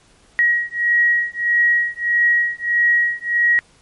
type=beating tone pair; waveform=sine; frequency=1900 / 1901.6 Hz; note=A#6 / A#6; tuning=+33 / +34 cents; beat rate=1.6 Hz; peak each=-17 dBFS; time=0.39-3.59 s; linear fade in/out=0 ms; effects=pink hiss -53 dBFS RMS until 3.81 s + MP3 48 kbps